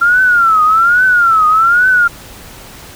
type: tone with vibrato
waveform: sine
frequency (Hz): 1372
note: F6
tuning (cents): -31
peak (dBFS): -6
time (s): 0.01-2.08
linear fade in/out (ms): 10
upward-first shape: triangle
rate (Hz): 1.2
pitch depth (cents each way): 190
effects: pink hiss -34 dBFS RMS until 2.95 s